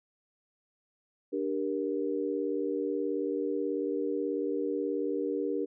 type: chord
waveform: sine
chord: G minor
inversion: second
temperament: just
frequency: 294 / 392 / 470.4 Hz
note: D4 / G4 / Bb4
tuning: +2 / 0 / +16 cents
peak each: -33 dBFS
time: 1.32-5.66 s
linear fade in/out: 20 ms
effects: none